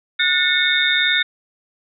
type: tone cluster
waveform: sine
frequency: 1455 / 1794 / 2197 / 3576 / 3718 Hz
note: F#6 / A6 / C#7 / A7 / A#7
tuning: -29 / +33 / -16 / +27 / -5 cents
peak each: -21 dBFS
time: 0.19-1.23 s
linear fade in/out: 10 ms
effects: none